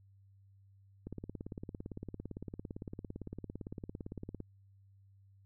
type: click train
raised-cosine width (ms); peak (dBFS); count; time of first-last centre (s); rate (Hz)
3; -29; 60; 1.07-4.403; 17.7
effects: added 98 Hz sine -60 dBFS peak until 5.45 s